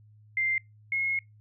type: tone pair in turn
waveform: sine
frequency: 2093 / 2164 Hz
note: C7 / C#7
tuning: 0 / -42 cents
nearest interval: minor second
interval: 58 cents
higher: second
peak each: -24 / -25 dBFS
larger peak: first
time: 0.37-0.58 / 0.92-1.19 s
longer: second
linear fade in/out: 2 ms
effects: noise-tail reverb RT60 0.2 s tail -26 dB re dry + added 106 Hz sine -53 dBFS peak until 1.4 s